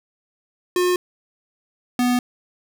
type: tone pair in turn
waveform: square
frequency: 359.5 / 246.7 Hz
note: F#4 / B3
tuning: -50 / -2 cents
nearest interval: perfect fifth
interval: 652 cents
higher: first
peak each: -17 dBFS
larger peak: neither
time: 0.76-0.96 / 1.99-2.19 s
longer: neither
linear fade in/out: 2 ms
effects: none